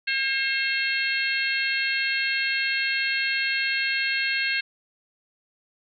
harmonic tone with a mistuned harmonic, 537 Hz, C5, 45 cents sharp, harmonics 3 / 4 / 5 / 6 / 7 / 8, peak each -27 / -28 / -28 / -35 / -38 / -31 dBFS, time 0.07-4.61 s, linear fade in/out 10 ms, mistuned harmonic 8, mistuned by -15 cents, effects none

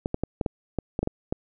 clicks, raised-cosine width 2 ms, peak -12 dBFS, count 10, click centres 0.059 / 0.144 / 0.236 / 0.412 / 0.462 / 0.787 / 0.991 / 1.03 / 1.074 / 1.325 s, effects none

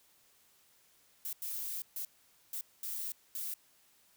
violet noise bursts at uneven times, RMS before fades -39 dBFS, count 6, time 1.25-1.33 / 1.42-1.82 / 1.96-2.05 / 2.53-2.61 / 2.83-3.12 / 3.35-3.54 s, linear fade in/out 2 ms, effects white hiss -67 dBFS RMS until 4.16 s

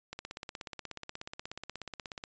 click train, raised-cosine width 0.2 ms, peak -23 dBFS, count 36, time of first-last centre 0.13-2.238 s, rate 16.6 Hz, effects resampled to 16000 Hz

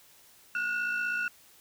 sine tone cluster, 1445 / 1501 / 2673 Hz, F#6 / F#6 / E7, -41 / +24 / +23 cents, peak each -28 / -36 / -34 dBFS, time 0.55-1.28 s, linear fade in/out 2 ms, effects tanh soft clip ceiling -24 dBFS + white hiss -58 dBFS RMS until 1.6 s

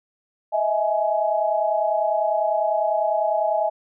sine tone cluster, 629 / 659 / 839 Hz, D#5 / E5 / G#5, +19 / -1 / +17 cents, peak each -23 dBFS, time 0.52-3.7 s, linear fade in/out 20 ms, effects none

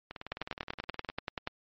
two click trains, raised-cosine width 0.3 ms, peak -17 / -24 dBFS, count 13 / 20, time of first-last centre 0.32-1.474 / 0.11-1.1 s, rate 10.4 / 19.2 Hz, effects low-pass 5000 Hz 12 dB/octave + MP3 32 kbps

